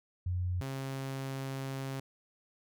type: tone pair in turn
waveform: sine / sawtooth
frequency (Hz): 89.9 / 134.7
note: F#2 / C#3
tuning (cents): -49 / -49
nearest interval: perfect fifth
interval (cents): 700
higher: second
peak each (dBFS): -30 / -32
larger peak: first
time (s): 0.26-0.61 / 0.61-2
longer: second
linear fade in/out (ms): 5
effects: none